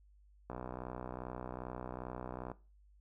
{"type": "click train", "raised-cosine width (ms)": 1, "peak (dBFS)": -28, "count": 127, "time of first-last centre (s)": [0.5, 2.516], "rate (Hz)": 62.5, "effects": ["noise-tail reverb RT60 0.3 s tail -18 dB re dry", "added 50 Hz sine -61 dBFS peak until 3 s"]}